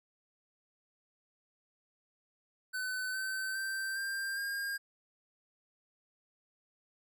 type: tone with pitch steps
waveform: square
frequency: 1512 / 1536.7 / 1561.7 / 1587.2 / 1613.1 Hz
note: F#6 / G6 / G6 / G6 / G6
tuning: +37 / -35 / -7 / +21 / +49 cents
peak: -35 dBFS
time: 2.73-4.78 s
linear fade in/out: 20 ms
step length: 410 ms
effects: none